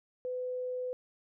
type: tone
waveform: sine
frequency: 503 Hz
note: B4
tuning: 32 cents sharp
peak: -33 dBFS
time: 0.25-0.93 s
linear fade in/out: 0 ms
effects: none